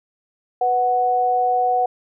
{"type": "tone pair together", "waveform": "sine", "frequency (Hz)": [493.9, 740], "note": ["B4", "F#5"], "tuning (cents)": [0, 0], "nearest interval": "perfect fifth", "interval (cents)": 700, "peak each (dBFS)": [-23, -16], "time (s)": [0.61, 1.86], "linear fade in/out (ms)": 5, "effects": []}